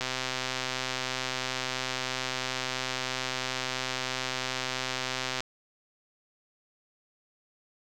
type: click train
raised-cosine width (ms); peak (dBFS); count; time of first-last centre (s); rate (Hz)
0.2; -13; 697; 0.01-5.405; 129
effects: none